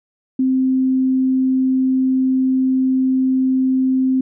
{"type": "tone", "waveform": "sine", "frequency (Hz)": 260.8, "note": "C4", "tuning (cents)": -5, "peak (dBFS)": -13, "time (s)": [0.39, 4.21], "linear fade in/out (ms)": 5, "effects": []}